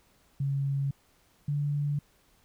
sine tone pair in turn, 138.59 / 145.05 Hz, C#3 / D3, 0 / -21 cents, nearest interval minor second, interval 79 cents, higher second, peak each -26 dBFS, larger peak neither, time 0.4-0.91 / 1.48-1.99 s, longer neither, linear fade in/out 5 ms, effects pink hiss -65 dBFS RMS until 2.44 s

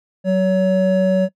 triangle tone pair together, 187.6 / 563.5 Hz, F#3 / C#5, +24 / +28 cents, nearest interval octave + perfect fifth, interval 1904 cents, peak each -14 dBFS, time 0.24-1.29 s, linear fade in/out 50 ms, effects noise-tail reverb RT60 0.1 s tail -21 dB re dry

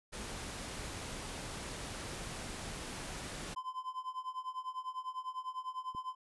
pink noise, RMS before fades -43 dBFS, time 0.12-3.55 s, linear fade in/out 20 ms
triangle tone with tremolo, 1025 Hz, C6, 36 cents flat, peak -33 dBFS, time 3.56-6.15 s, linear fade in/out 10 ms, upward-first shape triangle, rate 10 Hz, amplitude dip 95%
click, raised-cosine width 3 ms, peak -37 dBFS, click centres 5.949 s
effects resampled to 24000 Hz

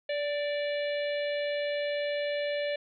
harmonic tone with a mistuned harmonic, 581 Hz, D5, 19 cents flat, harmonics 1 / 3 / 4 / 5 / 6 / 7, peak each -29 / -39 / -41 / -43 / -45 / -46 dBFS, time 0.09-2.76 s, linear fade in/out 5 ms, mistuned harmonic 3, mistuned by +26 cents, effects none

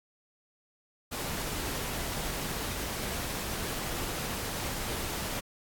pink noise, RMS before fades -35 dBFS, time 1.11-5.41 s, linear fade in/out 20 ms, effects AAC 64 kbps

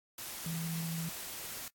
sine tone in noise, 164.81 Hz, E3, in tune, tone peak -35 dBFS, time 0.46-1.09 s, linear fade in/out 2 ms, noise white, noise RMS -43 dBFS, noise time 0.18-1.68 s, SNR +5 dB, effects noise-tail reverb RT60 0.1 s tail -22 dB re dry + AAC 64 kbps

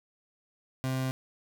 30% pulse tone, 130.81 Hz, C3, in tune, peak -26 dBFS, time 0.84-1.11 s, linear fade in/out 0 ms, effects none

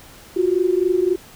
sine tone pair together, 351 / 374.7 Hz, F4 / F#4, +9 / +22 cents, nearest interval minor second, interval 113 cents, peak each -18 dBFS, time 0.36-1.16 s, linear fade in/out 10 ms, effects pink hiss -44 dBFS RMS until 1.35 s

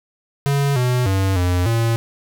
square tone with pitch steps, 140.7 / 124.8 / 96.3 / 89.4 / 114.9 Hz, C#3 / B2 / G2 / F2 / A#2, +26 / +19 / -30 / +41 / -25 cents, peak -16 dBFS, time 0.46-1.96 s, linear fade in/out 0 ms, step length 300 ms, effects none

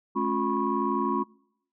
sine tone cluster, 214.6 / 274.3 / 355.3 / 981 / 1093 Hz, A3 / C#4 / F4 / B5 / C#6, -43 / -18 / +30 / -12 / -25 cents, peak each -30 dBFS, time 0.15-1.24 s, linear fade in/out 20 ms, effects noise-tail reverb RT60 0.8 s tail -26 dB re dry + tanh soft clip ceiling -12 dBFS

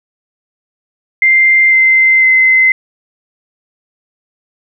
sine tone with pitch steps, 2093 / 2075 / 2057 Hz, C7 / C7 / C7, 0 / -15 / -30 cents, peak -5 dBFS, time 1.22-2.72 s, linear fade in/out 2 ms, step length 500 ms, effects none

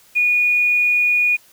sine tone with quantisation, 2453 Hz, D#7, 25 cents flat, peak -13 dBFS, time 0.15-1.37 s, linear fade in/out 20 ms, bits 7, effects white hiss -51 dBFS RMS until 1.52 s

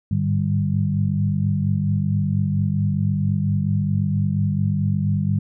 sine tone cluster, 101.9 / 106.3 / 150.5 / 196 Hz, G#2 / G#2 / D3 / G3, -32 / +41 / +43 / 0 cents, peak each -22 / -30 / -22 / -23 dBFS, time 0.11-5.39 s, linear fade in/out 5 ms, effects none

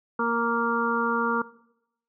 harmonic tone, 233.1 Hz, A#3, in tune, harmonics 1 / 2 / 4 / 5 / 6, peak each -29 / -29 / -29 / -29 / -29 dBFS, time 0.19-1.42 s, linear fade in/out 5 ms, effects noise-tail reverb RT60 0.8 s tail -19 dB re dry

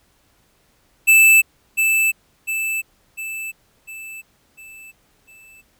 square tone with echo, 2637 Hz, E7, in tune, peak -9 dBFS, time 1.07-1.42 s, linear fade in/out 20 ms, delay 700 ms, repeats 6, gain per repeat -6 dB, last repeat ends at 5.62 s, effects pink hiss -60 dBFS RMS until 5.79 s

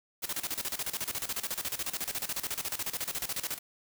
white noise with tremolo, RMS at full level -33 dBFS, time 0.22-3.59 s, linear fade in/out 20 ms, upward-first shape square, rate 14 Hz, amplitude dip 80%, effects none

